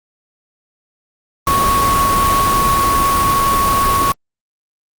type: tone in noise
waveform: sine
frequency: 1108.7 Hz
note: C#6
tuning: in tune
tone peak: -12 dBFS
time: 1.47-4.12 s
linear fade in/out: 2 ms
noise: pink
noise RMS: -18 dBFS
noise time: 1.47-4.12 s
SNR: +3 dB
effects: Opus 32 kbps